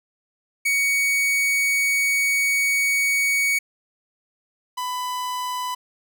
45% pulse tone pair in turn, 2240 / 997.8 Hz, C#7 / B5, +18 / +17 cents, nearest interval octave + major second, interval 1401 cents, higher first, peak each -18 / -25 dBFS, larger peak first, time 0.65-3.59 / 4.77-5.75 s, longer first, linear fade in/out 10 ms, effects none

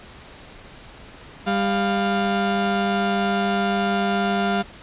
30% pulse tone pair together, 199.09 / 698.5 Hz, G3 / F5, +27 / 0 cents, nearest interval octave + minor seventh, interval 2173 cents, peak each -19 / -20 dBFS, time 1.46-4.63 s, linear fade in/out 20 ms, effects pink hiss -43 dBFS RMS until 4.82 s + resampled to 8000 Hz

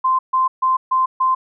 sine tone bursts, 1040 Hz, C6, 11 cents flat, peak -13 dBFS, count 5, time 0.04-1.35 s, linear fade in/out 10 ms, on 150 ms, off 140 ms, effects none

